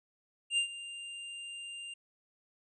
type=tone with ADSR envelope; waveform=square; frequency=2794 Hz; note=F7; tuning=in tune; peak=-26 dBFS; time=0.5-1.94 s; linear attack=76 ms; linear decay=96 ms; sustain=-16 dB; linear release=6 ms; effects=resampled to 22050 Hz